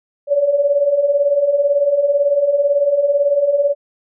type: beating tone pair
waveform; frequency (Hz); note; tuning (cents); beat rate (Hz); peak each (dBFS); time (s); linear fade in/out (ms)
sine; 555 / 573; C#5 / D5; +2 / -43; 18; -19 / -13; 0.27-3.75; 50
effects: none